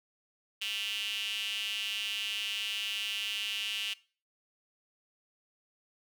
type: tone with high-pass filter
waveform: square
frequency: 103.83 Hz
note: G#2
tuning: in tune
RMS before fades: -35 dBFS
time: 0.61-3.94 s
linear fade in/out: 10 ms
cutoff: 2900 Hz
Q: 8.1
effects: noise-tail reverb RT60 0.4 s tail -21 dB re dry